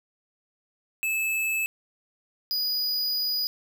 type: tone pair in turn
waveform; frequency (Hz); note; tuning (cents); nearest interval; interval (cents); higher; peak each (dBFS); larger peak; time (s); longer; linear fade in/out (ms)
square; 2611 / 4929; E7 / D#8; -17 / -17; major seventh; 1100; second; -25; neither; 1.03-1.66 / 2.51-3.47; second; 0
effects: none